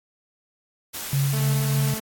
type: noise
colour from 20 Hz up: white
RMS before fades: -32 dBFS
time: 0.93-2 s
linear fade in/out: 20 ms
type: tone with tremolo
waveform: sine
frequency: 138.59 Hz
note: C#3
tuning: in tune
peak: -18 dBFS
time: 1.13-1.94 s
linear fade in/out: 2 ms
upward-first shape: triangle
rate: 3.4 Hz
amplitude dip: 35%
type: tone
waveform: sawtooth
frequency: 218.9 Hz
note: A3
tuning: 9 cents flat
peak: -27 dBFS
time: 1.33-2 s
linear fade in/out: 5 ms
effects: AAC 64 kbps